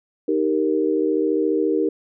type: chord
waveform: sine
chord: Eb major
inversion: none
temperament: equal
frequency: 311.1 / 392 / 466.2 Hz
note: Eb4 / G4 / Bb4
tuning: 0 / 0 / 0 cents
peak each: -21 / -22 / -22 dBFS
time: 0.28-1.89 s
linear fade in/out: 5 ms
effects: none